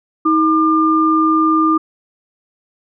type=tone pair together; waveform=sine; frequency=317.5 / 1200 Hz; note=D#4 / D6; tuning=+35 / +37 cents; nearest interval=octave + major seventh; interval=2302 cents; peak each=-13 dBFS; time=0.25-1.78 s; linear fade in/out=10 ms; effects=none